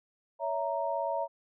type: chord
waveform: sine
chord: A# diminished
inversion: first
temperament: equal with one note detuned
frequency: 562.4 / 659.3 / 932.3 Hz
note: C#5 / E5 / A#5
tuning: +25 / 0 / 0 cents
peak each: -34 / -33 / -33 dBFS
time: 0.39-1.28 s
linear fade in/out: 50 ms
effects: none